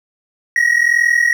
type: tone pair together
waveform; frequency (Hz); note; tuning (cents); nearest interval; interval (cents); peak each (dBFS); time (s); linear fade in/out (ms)
triangle; 1876 / 1917.6; A#6 / A#6; +11 / +48; unison; 37; -12; 0.56-1.33; 2
effects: none